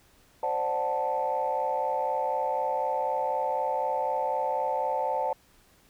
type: chord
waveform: sine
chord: D dominant seventh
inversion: third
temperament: equal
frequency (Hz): 523.3 / 587.3 / 740 / 880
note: C5 / D5 / F#5 / A5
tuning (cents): 0 / 0 / 0 / 0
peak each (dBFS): -31 / -32 / -32 / -28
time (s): 0.43-5.33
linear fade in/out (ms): 2
effects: tanh soft clip ceiling -17 dBFS + pink hiss -61 dBFS RMS until 5.89 s